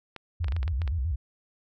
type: clicks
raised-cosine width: 0.3 ms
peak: -23 dBFS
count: 9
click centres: 0.163 / 0.444 / 0.483 / 0.522 / 0.565 / 0.63 / 0.679 / 0.818 / 0.877 s
type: tone with vibrato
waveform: sine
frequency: 73.42 Hz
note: D2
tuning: in tune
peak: -25 dBFS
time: 0.4-1.16 s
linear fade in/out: 10 ms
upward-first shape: square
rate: 7.7 Hz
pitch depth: 240 cents each way
effects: none